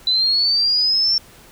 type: linear sweep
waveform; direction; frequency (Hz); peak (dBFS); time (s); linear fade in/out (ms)
sine; up; 3971 to 5450; -14; 0.07-1.18; 2
effects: pink hiss -46 dBFS RMS until 1.51 s

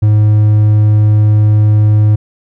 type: tone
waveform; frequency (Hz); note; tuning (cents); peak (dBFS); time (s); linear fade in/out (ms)
triangle; 106.1; G#2; +38; -3; 0.02-2.16; 10
effects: none

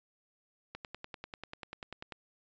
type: click train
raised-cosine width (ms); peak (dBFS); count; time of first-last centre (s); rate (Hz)
0.3; -26; 15; 0.75-2.123; 10.2
effects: resampled to 16000 Hz

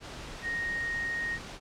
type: tone in noise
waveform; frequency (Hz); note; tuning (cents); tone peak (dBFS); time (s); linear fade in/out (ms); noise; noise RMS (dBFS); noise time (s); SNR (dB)
sine; 1864.7; A#6; 0; -30; 0.42-1.39; 50; pink; -42; 0-1.6; +9
effects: low-pass 6000 Hz 12 dB/octave

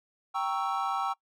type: chord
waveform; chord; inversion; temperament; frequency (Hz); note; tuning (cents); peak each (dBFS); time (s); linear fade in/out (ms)
triangle; G diminished seventh; none; equal; 784 / 932.3 / 1108.7 / 1318.5; G5 / Bb5 / Db6 / Fb6; 0 / 0 / 0 / 0; -30 / -34 / -32 / -31; 0.34-1.14; 20
effects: noise-tail reverb RT60 0.1 s tail -23 dB re dry

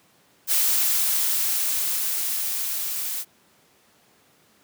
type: noise with level ramp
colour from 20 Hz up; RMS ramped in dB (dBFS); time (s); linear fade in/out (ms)
blue; -20 to -29; 0.47-3.25; 50
effects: pink hiss -59 dBFS RMS until 4.63 s + high-pass 150 Hz 12 dB/octave

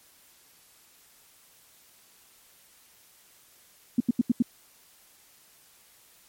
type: tone bursts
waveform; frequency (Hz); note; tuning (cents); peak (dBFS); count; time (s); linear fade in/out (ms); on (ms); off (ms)
sine; 240; B3; -49; -17; 5; 3.98-4.424; 5; 24; 81
effects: white hiss -58 dBFS RMS until 6.28 s + MP3 64 kbps

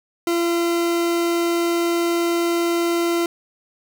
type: tone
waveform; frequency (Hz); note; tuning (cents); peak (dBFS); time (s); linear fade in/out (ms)
40% pulse; 341.3; F4; -40; -17; 0.27-3.26; 2
effects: none

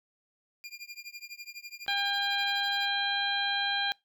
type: tone with tremolo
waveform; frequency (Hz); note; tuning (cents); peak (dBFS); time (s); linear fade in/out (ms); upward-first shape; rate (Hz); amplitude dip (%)
25% pulse; 2404; D7; +40; -34; 0.64-2.88; 0; triangle; 12; 100
type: clicks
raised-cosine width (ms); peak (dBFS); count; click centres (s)
0.3; -34; 2; 1.864 / 1.912
type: harmonic tone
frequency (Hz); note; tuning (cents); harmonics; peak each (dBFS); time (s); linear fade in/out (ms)
802; G5; +39; 1 / 2 / 3 / 4 / 5; -34 / -32 / -38 / -32 / -34; 1.88-3.92; 0
effects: noise-tail reverb RT60 0.2 s tail -24 dB re dry

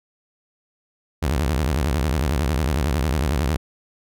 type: tone with vibrato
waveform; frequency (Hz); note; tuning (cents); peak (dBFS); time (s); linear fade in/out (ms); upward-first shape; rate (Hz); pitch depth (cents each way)
sawtooth; 70.6; C#2; +32; -15; 1.22-3.57; 10; sine; 11; 290
effects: none

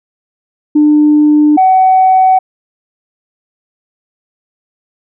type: tone pair in turn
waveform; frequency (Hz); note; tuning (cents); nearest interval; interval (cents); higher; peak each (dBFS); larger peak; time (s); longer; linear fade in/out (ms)
sine; 299.5 / 752.9; D4 / F#5; +34 / +30; octave + major third; 1596; second; -3; neither; 0.75-1.57 / 1.57-2.39; neither; 10
effects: tanh soft clip ceiling 0 dBFS

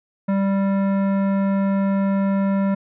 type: tone with hard clipping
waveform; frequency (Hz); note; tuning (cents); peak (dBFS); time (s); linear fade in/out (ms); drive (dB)
triangle; 196; G3; 0; -19; 0.28-2.75; 10; 18
effects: resampled to 8000 Hz

